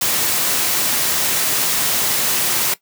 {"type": "noise", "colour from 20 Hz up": "white", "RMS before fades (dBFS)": -18, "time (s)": [0.01, 2.74], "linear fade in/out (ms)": 5, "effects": ["noise-tail reverb RT60 0.1 s tail -17 dB re dry", "high-pass 100 Hz 12 dB/octave"]}